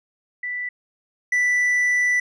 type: tone pair in turn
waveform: sine / triangle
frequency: 1975.5 / 1975.5 Hz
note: B6 / B6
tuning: 0 / 0 cents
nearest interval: unison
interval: 0 cents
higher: neither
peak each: -25 / -15 dBFS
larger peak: second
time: 0.43-0.69 / 1.32-2.2 s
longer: second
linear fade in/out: 5 ms
effects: resampled to 22050 Hz